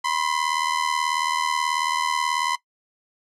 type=ring-modulated tone; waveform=sawtooth; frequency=1016 Hz; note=B5; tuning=49 cents sharp; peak=-15 dBFS; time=0.04-2.56 s; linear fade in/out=10 ms; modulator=39.2 Hz; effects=noise-tail reverb RT60 0.1 s tail -19 dB re dry + low-pass 8000 Hz 12 dB/octave